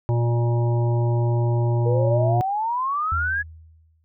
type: harmonic tone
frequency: 118.6 Hz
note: A#2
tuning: 30 cents sharp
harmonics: 1 / 3 / 5 / 7 / 8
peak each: -18 / -28 / -32 / -35 / -36 dBFS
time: 0.09-2.41 s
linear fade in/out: 0 ms
type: exponential sweep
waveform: sine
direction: up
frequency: 466.2 to 1701 Hz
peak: -21 dBFS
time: 1.85-3.43 s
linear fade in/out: 20 ms
type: tone with exponential decay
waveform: sine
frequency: 80.2 Hz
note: E2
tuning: 47 cents flat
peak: -22 dBFS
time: 3.12-4.04 s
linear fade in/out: 0 ms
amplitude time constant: 200 ms
effects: none